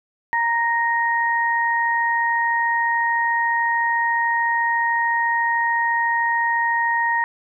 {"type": "tone pair together", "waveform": "sine", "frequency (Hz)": [932.3, 1866.1], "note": ["A#5", "A#6"], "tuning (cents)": [0, 1], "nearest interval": "octave", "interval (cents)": 1201, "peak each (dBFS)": -20, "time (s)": [0.33, 7.24], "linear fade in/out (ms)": 0, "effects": []}